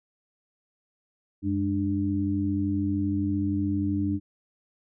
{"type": "tone cluster", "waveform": "sine", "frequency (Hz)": [93.3, 203.7, 296.6], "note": ["F#2", "G#3", "D4"], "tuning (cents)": [15, -33, 17], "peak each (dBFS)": [-29, -30, -26], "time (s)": [1.42, 4.2], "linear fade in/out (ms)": 50, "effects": []}